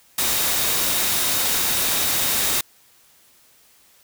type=tone in noise; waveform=sine; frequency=3740 Hz; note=A#7; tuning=5 cents sharp; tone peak=-32 dBFS; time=0.18-2.61 s; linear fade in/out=5 ms; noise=white; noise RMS=-21 dBFS; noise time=0.18-2.61 s; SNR=-14 dB; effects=white hiss -55 dBFS RMS until 4.03 s